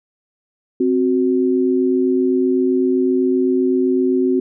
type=tone pair together; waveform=sine; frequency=261.6 / 369.4 Hz; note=C4 / F#4; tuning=0 / -3 cents; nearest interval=tritone; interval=597 cents; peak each=-16 dBFS; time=0.8-4.4 s; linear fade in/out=5 ms; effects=none